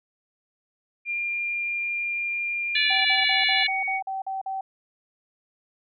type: tone with pitch glide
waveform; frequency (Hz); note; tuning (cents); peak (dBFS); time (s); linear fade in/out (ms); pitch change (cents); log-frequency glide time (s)
sine; 2398 to 2237; D7 to C#7; +36 to +15; -25; 1.05-4.01; 50; -121; 2.84-3.38
type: harmonic tone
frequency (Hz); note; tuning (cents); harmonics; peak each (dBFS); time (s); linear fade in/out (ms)
579; D5; -25; 3 / 4 / 5 / 6 / 7; -27 / -27 / -27 / -27 / -27; 2.75-3.67; 5
type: tone bursts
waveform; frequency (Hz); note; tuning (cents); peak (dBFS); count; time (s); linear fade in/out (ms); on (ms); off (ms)
sine; 770; G5; -31; -27; 9; 2.9-4.61; 5; 150; 45
effects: none